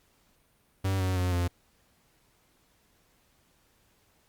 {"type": "tone with pitch steps", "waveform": "45% pulse", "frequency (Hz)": [96, 93.21, 90.51, 87.88], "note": ["G2", "F#2", "F#2", "F2"], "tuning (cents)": [-36, 13, -38, 11], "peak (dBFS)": -25, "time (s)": [0.84, 1.48], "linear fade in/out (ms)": 10, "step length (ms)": 160, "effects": ["pink hiss -67 dBFS RMS until 4.28 s", "Opus 48 kbps"]}